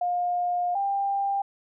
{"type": "tone pair in turn", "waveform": "sine", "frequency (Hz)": [710, 794.4], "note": ["F5", "G5"], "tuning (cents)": [28, 23], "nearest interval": "major second", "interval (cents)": 195, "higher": "second", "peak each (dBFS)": -23, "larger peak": "neither", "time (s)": [[0.01, 0.75], [0.75, 1.42]], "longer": "first", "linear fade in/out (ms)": 5, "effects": []}